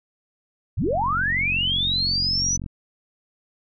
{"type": "linear sweep", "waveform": "sine", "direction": "up", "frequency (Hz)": [49, 6030], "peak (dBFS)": -20, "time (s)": [0.77, 2.57], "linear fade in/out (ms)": 10}
{"type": "click train", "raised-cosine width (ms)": 5, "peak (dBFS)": -20, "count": 85, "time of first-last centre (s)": [0.82, 2.662], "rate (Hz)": 45.6}
{"effects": []}